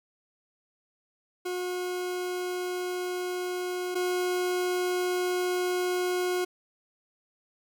40% pulse tone pair in turn, 361.5 / 361.5 Hz, F#4 / F#4, -40 / -40 cents, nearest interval unison, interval 0 cents, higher neither, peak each -29 / -25 dBFS, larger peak second, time 1.45-3.95 / 3.95-6.45 s, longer neither, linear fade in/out 10 ms, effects none

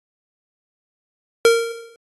square tone with exponential decay, 462.1 Hz, A#4, 15 cents flat, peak -8 dBFS, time 1.45-1.96 s, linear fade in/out 1 ms, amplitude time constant 110 ms, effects AAC 32 kbps

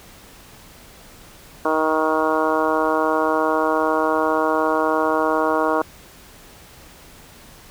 harmonic tone, 157.3 Hz, D#3, 19 cents sharp, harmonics 2 / 3 / 4 / 5 / 6 / 7 / 8 / 9, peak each -24 / -23 / -23 / -27 / -25 / -24 / -30 / -28 dBFS, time 1.65-5.82 s, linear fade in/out 2 ms, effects pink hiss -45 dBFS RMS until 7.7 s

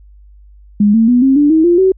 sine tone with pitch steps, 206.4 / 225.1 / 245.5 / 267.7 / 291.9 / 318.3 / 347.1 / 378.5 Hz, G#3 / A3 / B3 / C4 / D4 / D#4 / F4 / F#4, -10 / +40 / -10 / +40 / -10 / +39 / -11 / +39 cents, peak -6 dBFS, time 0.8-1.92 s, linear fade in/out 5 ms, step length 140 ms, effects added 50 Hz sine -38 dBFS peak until 1.97 s

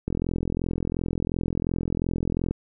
click train, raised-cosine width 3 ms, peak -13 dBFS, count 105, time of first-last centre 0.08-2.51 s, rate 42.8 Hz, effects none

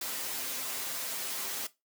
white noise with comb filter, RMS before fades -36 dBFS, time 0.01-1.67 s, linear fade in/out 5 ms, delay 7.6 ms, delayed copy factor +0.95, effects noise-tail reverb RT60 0.2 s tail -17 dB re dry + high-pass 200 Hz 12 dB/octave

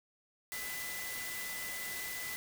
sine tone in noise, 2000 Hz, B6, 21 cents sharp, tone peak -42 dBFS, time 0.52-2.36 s, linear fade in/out 0 ms, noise white, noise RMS -42 dBFS, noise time 0.52-2.36 s, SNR -3 dB, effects none

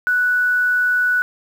sine tone with quantisation, 1480 Hz, F#6, in tune, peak -14 dBFS, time 0.07-1.22 s, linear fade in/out 0 ms, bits 7, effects none

